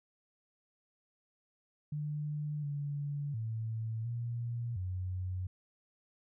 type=tone with pitch steps; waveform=sine; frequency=149.1 / 143.9 / 111.9 / 118.4 / 92 Hz; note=D3 / D3 / A2 / A#2 / F#2; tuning=+27 / -35 / +30 / +27 / -9 cents; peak=-34 dBFS; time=1.92-5.47 s; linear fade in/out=5 ms; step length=710 ms; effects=none